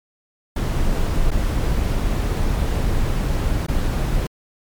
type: noise with dropouts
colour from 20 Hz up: brown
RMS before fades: -19 dBFS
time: 0.56-4.27 s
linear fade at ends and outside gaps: 5 ms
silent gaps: 1.307-1.314 / 3.666-3.683 s
effects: MP3 96 kbps